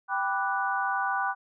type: chord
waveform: sine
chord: G major seventh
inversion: none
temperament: equal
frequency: 784 / 987.8 / 1174.7 / 1480 Hz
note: G5 / B5 / D6 / F#6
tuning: 0 / 0 / 0 / 0 cents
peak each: -30 / -32 / -32 / -30 dBFS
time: 0.08-1.35 s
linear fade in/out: 50 ms
effects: none